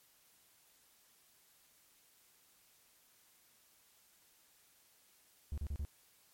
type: tone bursts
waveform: triangle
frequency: 72.2 Hz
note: D2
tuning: 29 cents flat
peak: -34 dBFS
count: 4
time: 5.52-5.85 s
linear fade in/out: 0 ms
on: 57 ms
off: 34 ms
effects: white hiss -68 dBFS RMS until 6.33 s + MP3 64 kbps